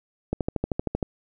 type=click train; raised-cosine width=2 ms; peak=-11 dBFS; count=10; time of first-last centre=0.33-1.028 s; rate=12.9 Hz; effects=none